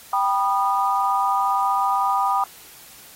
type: chord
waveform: sine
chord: G augmented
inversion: none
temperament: just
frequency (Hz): 784 / 980 / 1225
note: G5 / B5 / D#6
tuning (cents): 0 / -14 / -27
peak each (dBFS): -22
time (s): 0.13-2.44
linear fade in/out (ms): 2
effects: white hiss -45 dBFS RMS until 3.15 s + AAC 48 kbps